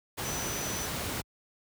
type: tone in noise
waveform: sine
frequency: 5980 Hz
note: F#8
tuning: 17 cents sharp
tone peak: -37 dBFS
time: 0.24-0.87 s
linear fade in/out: 20 ms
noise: pink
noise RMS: -34 dBFS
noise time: 0.17-1.22 s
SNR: -6 dB
effects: high-pass 60 Hz 12 dB/octave